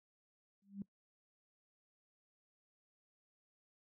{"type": "tone with exponential growth", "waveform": "sine", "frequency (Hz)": 198.6, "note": "G3", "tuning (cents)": 23, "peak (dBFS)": -37, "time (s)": [0.62, 0.82], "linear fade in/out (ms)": 2, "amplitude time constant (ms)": 43, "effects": ["noise-tail reverb RT60 0.1 s tail -21 dB re dry", "high-pass 100 Hz 12 dB/octave"]}